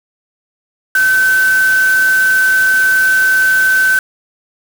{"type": "tone in noise", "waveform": "sine", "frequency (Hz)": 1531, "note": "G6", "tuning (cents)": -41, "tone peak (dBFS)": -8, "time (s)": [0.95, 3.99], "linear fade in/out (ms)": 2, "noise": "white", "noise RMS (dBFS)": -24, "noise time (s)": [0.95, 3.99], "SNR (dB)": 13, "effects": []}